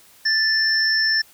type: tone pair together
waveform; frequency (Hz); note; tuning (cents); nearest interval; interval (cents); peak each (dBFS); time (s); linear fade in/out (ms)
sine; 1760 / 5358; A6 / E8; 0 / +27; octave + perfect fifth; 1927; -19; 0.25-1.22; 10
effects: white hiss -51 dBFS RMS until 1.33 s